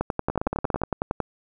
two click trains, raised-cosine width 1 ms, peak -9 / -12 dBFS, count 14 / 10, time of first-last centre 0.01-1.203 / 0.3-0.817 s, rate 10.9 / 17.4 Hz, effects none

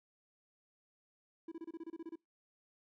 triangle tone bursts, 329.6 Hz, E4, in tune, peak -40 dBFS, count 11, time 1.48-2.157 s, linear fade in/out 5 ms, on 37 ms, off 27 ms, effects noise-tail reverb RT60 0.2 s tail -25 dB re dry

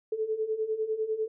sine beating tone pair, 431.1 / 441.1 Hz, A4 / A4, -35 / +4 cents, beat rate 10 Hz, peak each -33 / -29 dBFS, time 0.12-1.28 s, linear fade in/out 5 ms, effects none

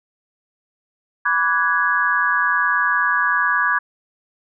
sine chord, G# half-diminished seventh, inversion first, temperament equal with one note detuned, 987.8 / 1157.8 / 1480 / 1661.2 Hz, B5 / D6 / F#6 / G#6, 0 / -25 / 0 / 0 cents, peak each -24 / -21 / -23 / -18 dBFS, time 1.25-3.79 s, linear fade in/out 10 ms, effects none

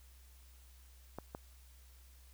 clicks, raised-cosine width 1 ms, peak -28 dBFS, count 2, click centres 1.186 / 1.349 s, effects added 63 Hz sine -57 dBFS peak until 2.33 s + white hiss -66 dBFS RMS until 2.33 s

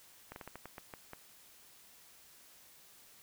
slowing click train, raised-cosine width 0.5 ms, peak -30 dBFS, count 9, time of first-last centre 0.32-1.134 s, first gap 41 ms, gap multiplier 1.25, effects white hiss -60 dBFS RMS until 3.22 s

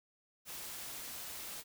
white noise, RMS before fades -45 dBFS, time 0.45-1.64 s, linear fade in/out 50 ms, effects none

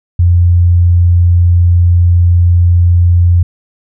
sine tone, 87.31 Hz, F2, in tune, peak -4 dBFS, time 0.19-3.43 s, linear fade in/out 5 ms, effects none

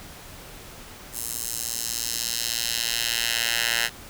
10% pulse tone with high-pass filter sweep, 116.54 Hz, A#2, in tune, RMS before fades -27 dBFS, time 1.12-3.9 s, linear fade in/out 50 ms, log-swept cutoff 9200 to 1900 Hz, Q 1.1, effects pink hiss -43 dBFS RMS until 4.09 s

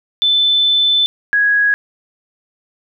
sine tone pair in turn, 3520 / 1661.2 Hz, A7 / G#6, 0 / 0 cents, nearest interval octave + minor second, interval 1300 cents, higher first, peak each -10 dBFS, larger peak neither, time 0.22-1.06 / 1.33-1.74 s, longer first, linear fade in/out 0 ms, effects none

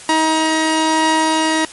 sawtooth tone pair together, 317 / 950 Hz, D#4 / A#5, +32 / +33 cents, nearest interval octave + perfect fifth, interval 1901 cents, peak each -12 dBFS, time 0.09-1.65 s, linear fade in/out 2 ms, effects white hiss -36 dBFS RMS until 1.72 s + MP3 48 kbps

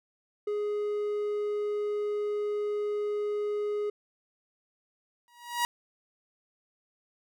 triangle tone, 416.2 Hz, G#4, 4 cents sharp, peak -26 dBFS, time 0.47-3.9 s, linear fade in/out 5 ms
sawtooth tone with exponential growth, 957 Hz, A#5, 45 cents sharp, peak -19 dBFS, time 5.28-5.65 s, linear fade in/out 0 ms, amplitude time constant 80 ms
effects none

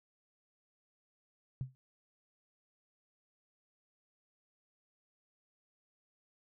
sine tone with exponential decay, 130 Hz, C3, 11 cents flat, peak -31 dBFS, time 1.61-1.75 s, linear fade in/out 0 ms, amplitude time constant 30 ms, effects none

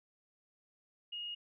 sine tone, 2866 Hz, F7, 44 cents sharp, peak -39 dBFS, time 1.12-1.35 s, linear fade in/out 10 ms, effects none

